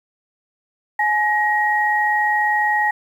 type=tone pair together; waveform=sine; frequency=844.8 / 1890 Hz; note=G#5 / A#6; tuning=+29 / +23 cents; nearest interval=octave + major second; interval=1394 cents; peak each=-18 dBFS; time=0.99-2.91 s; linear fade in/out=5 ms; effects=8-bit